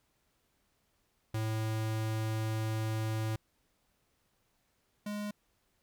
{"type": "tone pair in turn", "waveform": "square", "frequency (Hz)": [110, 207.4], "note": ["A2", "G#3"], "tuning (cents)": [0, -2], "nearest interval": "major seventh", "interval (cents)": 1098, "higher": "second", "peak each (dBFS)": [-32, -36], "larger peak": "first", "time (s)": [[1.34, 3.36], [5.06, 5.31]], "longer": "first", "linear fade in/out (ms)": 5, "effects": ["pink hiss -75 dBFS RMS until 5.82 s"]}